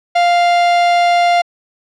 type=tone; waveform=45% pulse; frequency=698.5 Hz; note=F5; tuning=in tune; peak=-9 dBFS; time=0.15-1.42 s; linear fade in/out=10 ms; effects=low-pass 4000 Hz 12 dB/octave